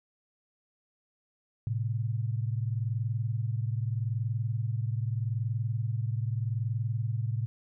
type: tone pair together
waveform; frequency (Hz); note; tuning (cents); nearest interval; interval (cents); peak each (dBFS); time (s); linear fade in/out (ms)
sine; 110 / 130.81; A2 / C3; 0 / 0; minor third; 300; -29 / -33; 1.67-7.46; 0
effects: none